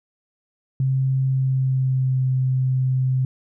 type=tone with pitch glide; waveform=sine; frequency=132.7 to 129.89 Hz; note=C3 to C3; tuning=+25 to -12 cents; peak=-17 dBFS; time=0.8-3.25 s; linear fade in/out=2 ms; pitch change=-37 cents; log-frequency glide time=1.24-2.25 s; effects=none